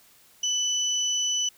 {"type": "tone pair together", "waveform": "sine", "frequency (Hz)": [2986, 5972], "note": ["F#7", "F#8"], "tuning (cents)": [15, 15], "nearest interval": "octave", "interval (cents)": 1200, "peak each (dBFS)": -26, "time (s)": [0.43, 1.49], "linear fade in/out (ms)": 5, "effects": ["white hiss -57 dBFS RMS until 1.57 s"]}